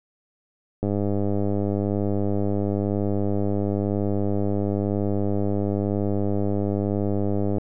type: click train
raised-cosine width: 2 ms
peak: -12 dBFS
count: 683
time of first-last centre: 0.83-7.582 s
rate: 101 Hz
effects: none